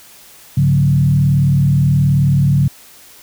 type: tone with frequency modulation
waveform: sine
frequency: 140.9 Hz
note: C#3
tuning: 29 cents sharp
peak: -9 dBFS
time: 0.57-2.68 s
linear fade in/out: 5 ms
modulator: 38.8 Hz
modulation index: 0.82
effects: white hiss -42 dBFS RMS until 3.22 s